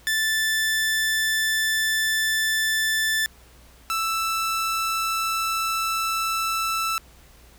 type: tone pair in turn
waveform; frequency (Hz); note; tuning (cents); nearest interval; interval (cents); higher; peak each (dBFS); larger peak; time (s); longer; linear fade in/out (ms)
sawtooth; 1760 / 1323.1; A6 / E6; 0 / +6; perfect fourth; 494; first; -17 / -19; first; 0.07-3.26 / 3.9-6.98; first; 0
effects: added 60 Hz sine -51 dBFS peak until 7.58 s + pink hiss -53 dBFS RMS until 7.58 s